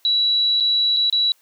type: tone with dropouts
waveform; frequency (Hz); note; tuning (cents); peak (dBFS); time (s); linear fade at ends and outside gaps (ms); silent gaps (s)
sine; 3920; B7; -14; -15; 0.05-1.32; 1; 0.601-0.606 / 0.965-0.969 / 1.099-1.126
effects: white hiss -59 dBFS RMS until 1.41 s + high-pass 400 Hz 12 dB/octave